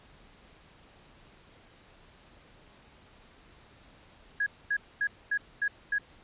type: tone bursts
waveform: sine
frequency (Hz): 1661.2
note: G#6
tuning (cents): 0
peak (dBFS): -25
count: 6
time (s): 4.4-5.984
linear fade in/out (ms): 5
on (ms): 64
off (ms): 240
effects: pink hiss -57 dBFS RMS until 6.23 s + resampled to 8000 Hz